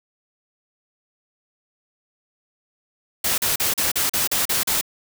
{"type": "noise bursts", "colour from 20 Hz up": "white", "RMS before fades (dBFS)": -21, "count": 9, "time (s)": [3.24, 4.812], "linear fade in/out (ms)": 5, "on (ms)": 140, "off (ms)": 39, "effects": []}